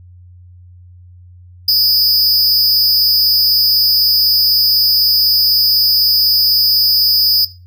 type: tone with amplitude modulation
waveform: square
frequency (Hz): 4978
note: D#8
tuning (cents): 0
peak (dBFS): -5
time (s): 1.68-7.45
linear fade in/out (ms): 5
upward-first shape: sine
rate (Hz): 276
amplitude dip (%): 90
effects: noise-tail reverb RT60 0.3 s tail -18 dB re dry + added 89 Hz sine -37 dBFS peak until 7.66 s